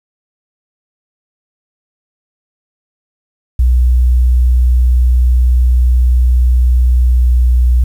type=tone with pitch glide; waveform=sine; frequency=61.74 to 61.28 Hz; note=B1 to B1; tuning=0 to -13 cents; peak=-6 dBFS; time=3.59-7.84 s; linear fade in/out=5 ms; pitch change=-13 cents; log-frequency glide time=7.04-7.3 s; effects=7-bit